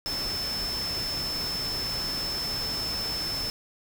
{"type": "tone in noise", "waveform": "sine", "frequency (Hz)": 5274, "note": "E8", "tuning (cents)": 0, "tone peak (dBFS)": -29, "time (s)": [0.06, 3.5], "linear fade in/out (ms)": 0, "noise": "pink", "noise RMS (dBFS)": -36, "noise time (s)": [0.06, 3.5], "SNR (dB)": 4, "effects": []}